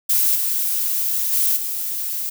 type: noise with level steps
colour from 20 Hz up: violet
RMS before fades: -17 / -21 / -18 / -25 dBFS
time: 0.09-2.3 s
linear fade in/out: 10 ms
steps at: 0.35 / 1.32 / 1.56 s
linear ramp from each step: 10 ms
effects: none